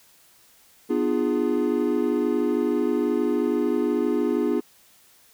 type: chord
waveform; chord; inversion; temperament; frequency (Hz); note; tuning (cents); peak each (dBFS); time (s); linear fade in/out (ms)
triangle; B diminished seventh; none; equal with one note detuned; 246.9 / 299.8 / 349.2 / 415.3; B3 / D4 / F4 / Ab4; 0 / +36 / 0 / 0; -24; 0.89-4.61; 20
effects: white hiss -56 dBFS RMS until 5.33 s

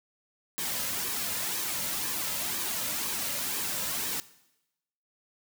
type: noise with flanger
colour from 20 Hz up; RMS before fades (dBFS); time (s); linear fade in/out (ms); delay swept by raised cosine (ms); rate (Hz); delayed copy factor
white; -32; 0.58-4.2; 0; 1.4 to 2.7; 2; -0.55
effects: noise-tail reverb RT60 0.9 s tail -18 dB re dry

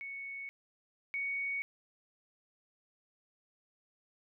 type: tone pair in turn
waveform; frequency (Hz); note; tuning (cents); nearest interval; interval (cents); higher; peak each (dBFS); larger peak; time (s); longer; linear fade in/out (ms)
sine; 2217 / 2232; C#7 / C#7; 0 / +11; unison; 11; second; -40 / -33; second; 0.01-0.49 / 1.14-1.62; neither; 0
effects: none

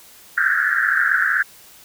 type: band-pass noise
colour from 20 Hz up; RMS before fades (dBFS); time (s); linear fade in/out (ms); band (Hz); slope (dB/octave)
pink; -18; 0.37-1.43; 10; 1400 to 1800; 96
effects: white hiss -46 dBFS RMS until 1.84 s

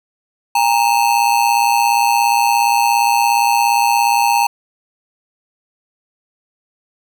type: ring-modulated tone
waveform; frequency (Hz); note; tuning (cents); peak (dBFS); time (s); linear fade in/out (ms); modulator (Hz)
square; 874; A5; -12; -9; 0.55-4.47; 5; 58.6
effects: none

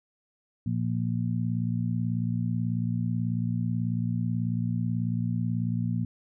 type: harmonic tone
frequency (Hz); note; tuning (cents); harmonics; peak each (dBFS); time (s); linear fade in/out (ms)
58.27; A#1; 0; 2 / 3 / 4; -28 / -30 / -32; 0.66-6.05; 5
effects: none

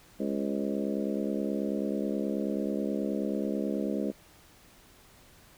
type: harmonic tone with a mistuned harmonic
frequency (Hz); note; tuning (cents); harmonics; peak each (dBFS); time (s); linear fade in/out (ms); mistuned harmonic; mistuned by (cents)
69.3; C#2; 0; 3 / 4 / 5 / 6 / 7 / 8 / 9; -32 / -34 / -36 / -38 / -39 / -40 / -41; 0.19-4.12; 20; 7; +37
effects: pink hiss -57 dBFS RMS until 5.57 s

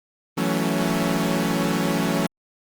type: chord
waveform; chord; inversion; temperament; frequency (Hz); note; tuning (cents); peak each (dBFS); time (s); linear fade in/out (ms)
sawtooth; F# minor seventh; third; equal with one note detuned; 164.81 / 185 / 220 / 279.3; E3 / F#3 / A3 / C#4; 0 / 0 / 0 / +13; -22; 0.37-2.27; 10
effects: Opus 24 kbps

